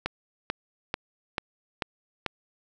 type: click train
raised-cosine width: 0.3 ms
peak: -11 dBFS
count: 6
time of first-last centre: 0.06-2.263 s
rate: 2.27 Hz
effects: none